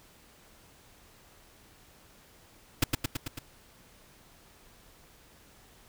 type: noise with echo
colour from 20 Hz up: pink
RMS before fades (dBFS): -23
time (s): 2.82-2.84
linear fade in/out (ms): 5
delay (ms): 110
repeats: 5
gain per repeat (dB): -3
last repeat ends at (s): 3.39
effects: pink hiss -58 dBFS RMS until 5.88 s